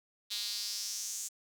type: tone with high-pass filter sweep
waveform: square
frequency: 110 Hz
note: A2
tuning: in tune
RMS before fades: -38 dBFS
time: 0.3-1.29 s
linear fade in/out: 20 ms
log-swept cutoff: 3900 to 7100 Hz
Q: 4
effects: none